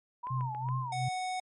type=tone with vibrato; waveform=sine; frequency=949 Hz; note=A#5; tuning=31 cents sharp; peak=-35 dBFS; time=0.23-0.93 s; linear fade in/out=10 ms; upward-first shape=sine; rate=2.3 Hz; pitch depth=200 cents each way
type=click train; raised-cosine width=0.5 ms; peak=-33 dBFS; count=4; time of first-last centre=0.27-0.688 s; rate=7.18 Hz
type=tone with tremolo; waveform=sine; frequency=128.3 Hz; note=C3; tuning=34 cents flat; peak=-29 dBFS; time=0.3-1.09 s; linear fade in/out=10 ms; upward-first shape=sine; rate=2.9 Hz; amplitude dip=80%
type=tone; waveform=square; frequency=740 Hz; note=F#5; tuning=in tune; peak=-33 dBFS; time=0.92-1.4 s; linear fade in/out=5 ms
effects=MP3 48 kbps